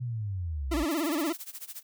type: linear sweep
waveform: sine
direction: down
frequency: 126.8 to 50.3 Hz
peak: -30 dBFS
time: 0-0.85 s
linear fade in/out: 20 ms
type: tone with vibrato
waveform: 40% pulse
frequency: 311.3 Hz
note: D#4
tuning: 1 cent sharp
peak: -26 dBFS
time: 0.71-1.33 s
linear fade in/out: 10 ms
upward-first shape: sine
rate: 17 Hz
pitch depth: 170 cents each way
type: noise with tremolo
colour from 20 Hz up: blue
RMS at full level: -39 dBFS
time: 0.9-1.83 s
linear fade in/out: 20 ms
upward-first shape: sine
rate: 14 Hz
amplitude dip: 90%
effects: none